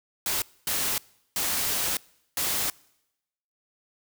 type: noise bursts at uneven times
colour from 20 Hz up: white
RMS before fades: -27 dBFS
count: 4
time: 0.26-0.42 / 0.67-0.98 / 1.36-1.97 / 2.37-2.7 s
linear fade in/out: 2 ms
effects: noise-tail reverb RT60 0.9 s tail -25 dB re dry